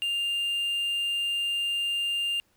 triangle tone with quantisation, 2800 Hz, F7, 4 cents sharp, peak -24 dBFS, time 0.02-2.4 s, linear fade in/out 0 ms, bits 8, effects pink hiss -68 dBFS RMS until 2.56 s

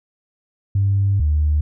sine tone pair in turn, 99 / 75.24 Hz, G2 / D2, +18 / +42 cents, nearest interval perfect fourth, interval 476 cents, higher first, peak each -13 / -13 dBFS, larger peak neither, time 0.75-1.2 / 1.2-1.61 s, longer first, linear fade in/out 5 ms, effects tanh soft clip ceiling -9 dBFS

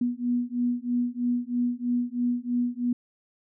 sine beating tone pair, 241.9 / 245 Hz, B3 / B3, -36 / -14 cents, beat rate 3.1 Hz, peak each -27 dBFS, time 0.01-2.93 s, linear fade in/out 5 ms, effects none

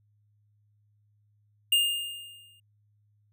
square tone with exponential decay, 2822 Hz, F7, 17 cents sharp, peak -19 dBFS, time 1.72-2.6 s, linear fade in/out 5 ms, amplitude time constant 190 ms, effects added 104 Hz sine -64 dBFS peak until 3.32 s

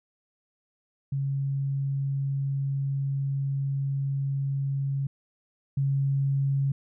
sine tone pair in turn, 137.8 / 137.8 Hz, C#3 / C#3, -10 / -10 cents, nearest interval unison, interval 0 cents, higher neither, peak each -25 / -22 dBFS, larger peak second, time 1.12-5.07 / 5.77-6.72 s, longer first, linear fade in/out 5 ms, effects none

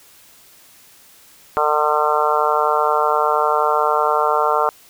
harmonic tone, 150.7 Hz, D3, 45 cents sharp, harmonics 3 / 4 / 5 / 6 / 7 / 8 / 9, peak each -22 / -22 / -22 / -22 / -22 / -22 / -22 dBFS, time 1.57-4.69 s, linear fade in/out 0 ms, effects white hiss -48 dBFS RMS until 4.89 s

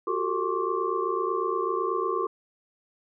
sine tone cluster, 360.4 / 388.5 / 450.2 / 1068 / 1153 Hz, F#4 / G4 / A4 / C6 / D6, -45 / -16 / +40 / +35 / -32 cents, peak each -31 dBFS, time 0.07-2.27 s, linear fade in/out 5 ms, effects none

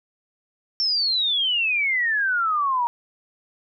sine exponential sweep, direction down, 5450 to 932.3 Hz, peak -19 dBFS, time 0.8-2.87 s, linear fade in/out 0 ms, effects none

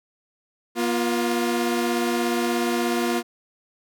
sawtooth tone pair together, 239.6 / 351 Hz, A#3 / F4, +48 / +9 cents, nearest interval perfect fifth, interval 661 cents, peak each -20 dBFS, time 0.75-3.23 s, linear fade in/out 50 ms, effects none

